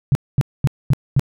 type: tone bursts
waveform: sine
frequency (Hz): 136.9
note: C#3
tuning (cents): -21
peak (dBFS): -10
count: 5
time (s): 0.12-1.195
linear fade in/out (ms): 0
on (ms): 31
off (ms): 230
effects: none